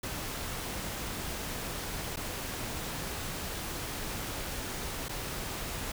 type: noise with dropouts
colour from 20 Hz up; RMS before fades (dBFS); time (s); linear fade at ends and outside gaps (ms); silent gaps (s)
pink; -37; 0.03-5.92; 5; 2.161-2.169 / 5.085-5.092
effects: none